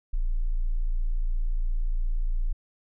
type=tone; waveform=sine; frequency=28.55 Hz; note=A#0; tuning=35 cents flat; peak=-22 dBFS; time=0.13-2.53 s; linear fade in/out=10 ms; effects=none